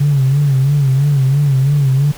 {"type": "tone with vibrato", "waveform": "sine", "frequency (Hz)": 138.59, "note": "C#3", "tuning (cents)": 0, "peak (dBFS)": -8, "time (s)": [0, 2.12], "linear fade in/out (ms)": 10, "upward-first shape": "sine", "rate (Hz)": 3, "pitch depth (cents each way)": 93, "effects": ["tanh soft clip ceiling -5 dBFS", "pink hiss -35 dBFS RMS until 2.17 s"]}